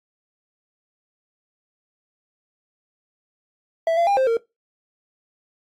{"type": "tone with pitch steps", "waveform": "triangle", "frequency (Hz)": [659, 682, 803, 525, 459.5], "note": ["E5", "F5", "G5", "C5", "A#4"], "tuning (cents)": [-1, -41, 41, 6, -25], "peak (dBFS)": -14, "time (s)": [3.87, 4.37], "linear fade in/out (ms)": 2, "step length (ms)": 100, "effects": ["noise-tail reverb RT60 0.2 s tail -20 dB re dry", "AAC 64 kbps"]}